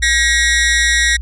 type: tone with amplitude modulation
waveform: sawtooth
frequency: 1896 Hz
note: A#6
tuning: 29 cents sharp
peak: -4 dBFS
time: 0.02-1.17 s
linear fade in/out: 10 ms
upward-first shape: sine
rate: 278 Hz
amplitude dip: 80%
effects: added 60 Hz sine -21 dBFS peak until 1.21 s + resampled to 22050 Hz